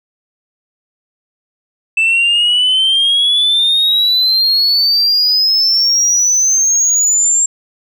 sine exponential sweep, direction up, 2637 to 7459 Hz, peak -7 dBFS, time 1.97-7.46 s, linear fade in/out 5 ms, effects tanh soft clip ceiling -7 dBFS

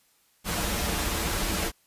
pink noise with comb filter, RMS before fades -28 dBFS, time 0.44-1.72 s, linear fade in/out 50 ms, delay 7.7 ms, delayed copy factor -0.6, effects white hiss -65 dBFS RMS until 1.86 s + resampled to 32000 Hz

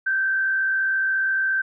sine tone with frequency modulation, 1557 Hz, G6, 12 cents flat, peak -19 dBFS, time 0.06-1.62 s, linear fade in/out 10 ms, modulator 54.4 Hz, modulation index 0.5, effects none

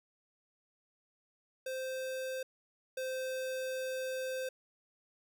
square tone pair in turn, 521 / 519 Hz, C5 / C5, -7 / -14 cents, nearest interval unison, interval 7 cents, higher first, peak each -37 / -36 dBFS, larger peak second, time 1.66-2.43 / 2.97-4.49 s, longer second, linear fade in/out 5 ms, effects none

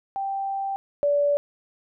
sine tone pair in turn, 784 / 577 Hz, G5 / D5, 0 / -31 cents, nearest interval perfect fourth, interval 531 cents, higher first, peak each -25 / -18 dBFS, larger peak second, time 0.16-0.76 / 1.03-1.37 s, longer first, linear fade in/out 0 ms, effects none

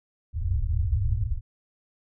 white low-pass noise, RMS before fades -25 dBFS, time 0.33-1.41 s, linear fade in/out 50 ms, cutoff 110 Hz, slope 96 dB/octave, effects none

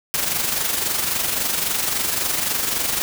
white noise with amplitude modulation, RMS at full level -20 dBFS, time 0.14-3.02 s, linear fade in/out 0 ms, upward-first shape sine, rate 23.7 Hz, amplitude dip 50%, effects none

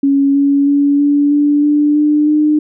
sine tone with pitch steps, 277.7 / 281.1 / 284.5 / 288 / 291.5 / 295.1 / 298.7 / 302.3 Hz, C#4 / C#4 / C#4 / D4 / D4 / D4 / D4 / D#4, +3 / +24 / +45 / -34 / -13 / +8 / +29 / -50 cents, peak -8 dBFS, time 0.03-2.59 s, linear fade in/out 5 ms, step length 320 ms, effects none

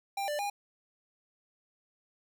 square tone with pitch steps, 793 / 591 / 813 Hz, G5 / D5 / G#5, +20 / +11 / -37 cents, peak -32 dBFS, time 0.17-0.5 s, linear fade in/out 5 ms, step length 110 ms, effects none

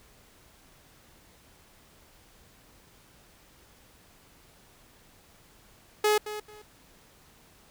sawtooth tone with echo, 422.6 Hz, G#4, 30 cents sharp, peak -17 dBFS, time 6.04-6.18 s, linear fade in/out 5 ms, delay 220 ms, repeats 2, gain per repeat -13 dB, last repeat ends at 6.62 s, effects pink hiss -58 dBFS RMS until 7.7 s

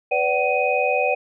sine tone cluster, 499.2 / 580 / 755 / 2500 Hz, B4 / D5 / F#5 / D#7, +19 / -22 / +35 / +8 cents, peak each -23 dBFS, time 0.11-1.15 s, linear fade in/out 10 ms, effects none

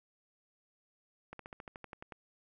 slowing click train, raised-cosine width 0.5 ms, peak -30 dBFS, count 11, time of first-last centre 1.33-2.122 s, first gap 63 ms, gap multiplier 1.05, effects none

